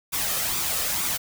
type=noise with flanger; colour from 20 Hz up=white; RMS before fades=-26 dBFS; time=0.12-1.18 s; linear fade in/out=20 ms; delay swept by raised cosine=0.83 to 1.65 ms; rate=2.2 Hz; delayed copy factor=+0.5; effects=none